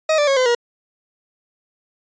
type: tone with pitch steps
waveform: 40% pulse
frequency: 629 / 586.9 / 547.6 / 510.9 / 476.7 Hz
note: D#5 / D5 / C#5 / C5 / A#4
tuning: +19 / -1 / -21 / -41 / +39 cents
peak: -13 dBFS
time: 0.09-0.55 s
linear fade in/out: 5 ms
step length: 92 ms
effects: resampled to 16000 Hz